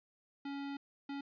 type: tone bursts at uneven times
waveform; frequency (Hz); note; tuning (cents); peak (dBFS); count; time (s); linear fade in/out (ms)
square; 280; C#4; +18; -40; 2; 0.45-0.77 / 1.09-1.21; 5
effects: resampled to 11025 Hz